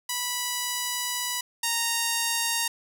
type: tone pair in turn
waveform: 5% pulse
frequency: 983 / 927.8 Hz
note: B5 / A#5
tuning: -8 / -8 cents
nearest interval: minor second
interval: 100 cents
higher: first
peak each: -15 / -12 dBFS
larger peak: second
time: 0.09-1.41 / 1.63-2.68 s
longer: first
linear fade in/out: 5 ms
effects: none